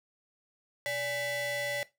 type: ring-modulated tone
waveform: 45% pulse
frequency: 703 Hz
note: F5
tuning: 11 cents sharp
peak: -28 dBFS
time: 0.86-1.83 s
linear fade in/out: 0 ms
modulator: 1280 Hz
effects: noise-tail reverb RT60 0.2 s tail -17 dB re dry